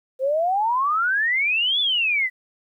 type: exponential two-way sweep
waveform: sine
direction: up then down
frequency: 509 to 3520 to 1953 Hz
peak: -18 dBFS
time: 0.19-2.3 s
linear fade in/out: 50 ms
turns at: 1.8 s
effects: 10-bit